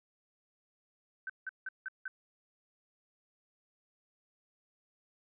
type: tone bursts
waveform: sine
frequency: 1533 Hz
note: G6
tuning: 39 cents flat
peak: -36 dBFS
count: 5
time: 1.27-2.08 s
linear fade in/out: 2 ms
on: 26 ms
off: 170 ms
effects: none